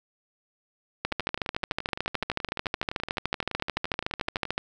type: two click trains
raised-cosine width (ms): 0.3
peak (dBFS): -17 / -10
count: 40 / 49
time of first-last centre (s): 1.12-4.453 / 1.05-4.579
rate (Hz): 11.7 / 13.6
effects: none